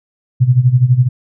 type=tone with tremolo; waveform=sine; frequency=125.5 Hz; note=B2; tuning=28 cents sharp; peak=-4 dBFS; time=0.4-1.09 s; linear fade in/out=20 ms; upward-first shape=sine; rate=12 Hz; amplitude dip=80%; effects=none